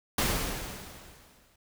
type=noise with exponential decay; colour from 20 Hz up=pink; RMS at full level=-25 dBFS; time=0.18-1.56 s; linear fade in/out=5 ms; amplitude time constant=300 ms; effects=none